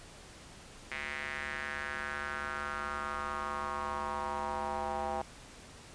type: tone with band-pass filter sweep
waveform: square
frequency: 72.5 Hz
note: D2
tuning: 22 cents flat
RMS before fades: -37 dBFS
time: 0.91-5.22 s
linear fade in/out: 5 ms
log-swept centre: 2100 to 790 Hz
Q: 3.7
effects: pink hiss -52 dBFS RMS until 5.94 s + resampled to 22050 Hz